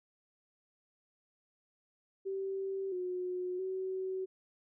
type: tone with pitch steps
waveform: sine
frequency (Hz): 387.2 / 363 / 376.9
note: G4 / F#4 / F#4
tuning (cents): -21 / -33 / +32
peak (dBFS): -34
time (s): 2.25-4.26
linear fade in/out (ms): 20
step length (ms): 670
effects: none